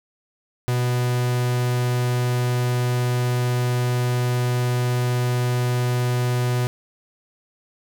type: tone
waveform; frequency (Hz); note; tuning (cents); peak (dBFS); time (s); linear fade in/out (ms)
45% pulse; 123.47; B2; 0; -19; 0.68-6.67; 0
effects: none